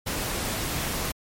pink noise, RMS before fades -29 dBFS, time 0.06-1.12 s, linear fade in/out 10 ms, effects MP3 64 kbps

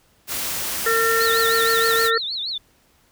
white noise, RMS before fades -26 dBFS, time 0.27-2.11 s, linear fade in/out 50 ms
harmonic tone, 454.8 Hz, A#4, 43 cents flat, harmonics 1 / 3 / 4, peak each -21 / -21 / -21 dBFS, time 0.86-2.18 s, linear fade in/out 5 ms
sine tone with vibrato, 3951 Hz, B7, in tune, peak -24 dBFS, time 1.2-2.58 s, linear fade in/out 5 ms, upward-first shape triangle, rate 6.4 Hz, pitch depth 230 cents each way
effects pink hiss -59 dBFS RMS until 3.11 s

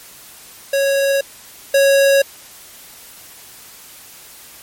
square tone pair in turn, 552 / 552 Hz, C#5 / C#5, -7 / -7 cents, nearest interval unison, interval 0 cents, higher neither, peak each -14 / -10 dBFS, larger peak second, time 0.73-1.21 / 1.74-2.22 s, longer neither, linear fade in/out 5 ms, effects white hiss -40 dBFS RMS until 4.62 s + MP3 64 kbps

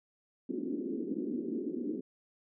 pink band-pass noise, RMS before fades -36 dBFS, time 0.49-2.01 s, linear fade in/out 10 ms, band 220 to 390 Hz, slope 48 dB/octave, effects none

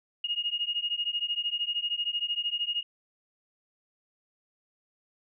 sine beating tone pair, 2856 / 2869 Hz, F7 / F7, +38 / +46 cents, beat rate 13 Hz, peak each -31 dBFS, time 0.24-2.83 s, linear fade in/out 5 ms, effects none

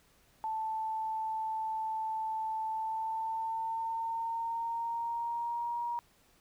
sine tone with pitch glide, 880 to 948.6 Hz, A5 to A#5, 0 to +30 cents, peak -32 dBFS, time 0.44-5.99 s, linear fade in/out 0 ms, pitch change +130 cents, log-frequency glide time 2.7-5.81 s, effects pink hiss -66 dBFS RMS until 6.4 s

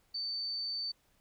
sine tone, 4556 Hz, C#8, 47 cents sharp, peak -34 dBFS, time 0.14-0.92 s, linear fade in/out 10 ms, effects pink hiss -71 dBFS RMS until 1.2 s

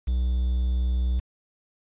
triangle tone with quantisation, 61.74 Hz, B1, in tune, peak -19 dBFS, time 0.07-1.2 s, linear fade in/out 10 ms, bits 8, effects resampled to 8000 Hz

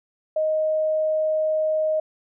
sine tone, 624 Hz, D#5, 5 cents sharp, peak -19 dBFS, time 0.36-2 s, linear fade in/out 5 ms, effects none

